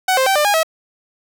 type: tone with pitch steps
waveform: sawtooth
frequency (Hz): 749 / 525 / 775 / 597 / 819 / 644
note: F#5 / C5 / G5 / D5 / G#5 / E5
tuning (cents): +21 / +6 / -20 / +28 / -24 / -41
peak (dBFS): -9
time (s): 0.08-0.632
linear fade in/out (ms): 5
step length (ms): 92
effects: none